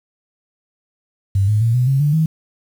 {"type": "tone with pitch steps", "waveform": "sine", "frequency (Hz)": [98, 106.25, 115.2, 124.91, 135.43, 146.83, 159.2], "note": ["G2", "G#2", "A#2", "B2", "C#3", "D3", "D#3"], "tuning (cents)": [0, 40, -20, 20, -40, 0, 40], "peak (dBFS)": -12, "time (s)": [1.35, 2.26], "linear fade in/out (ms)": 5, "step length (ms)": 130, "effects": ["7-bit"]}